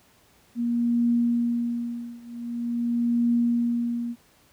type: tone with tremolo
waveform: sine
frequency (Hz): 237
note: A#3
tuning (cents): +29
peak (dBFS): -18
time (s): 0.55-4.16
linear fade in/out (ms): 50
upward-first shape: triangle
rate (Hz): 0.45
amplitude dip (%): 95
effects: pink hiss -59 dBFS RMS until 4.52 s + high-pass 60 Hz 12 dB/octave